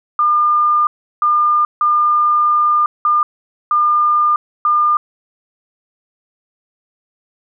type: tone bursts at uneven times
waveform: sine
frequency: 1205 Hz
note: D6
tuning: 44 cents sharp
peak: -10 dBFS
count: 6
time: 0.19-0.87 / 1.22-1.65 / 1.81-2.86 / 3.05-3.23 / 3.71-4.36 / 4.65-4.97 s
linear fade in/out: 2 ms
effects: none